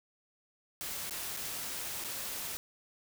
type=noise with dropouts; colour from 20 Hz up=white; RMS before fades=-39 dBFS; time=0.81-2.57 s; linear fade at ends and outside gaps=0 ms; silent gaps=1.096-1.109 / 1.366-1.371 / 2.04-2.046 s; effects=none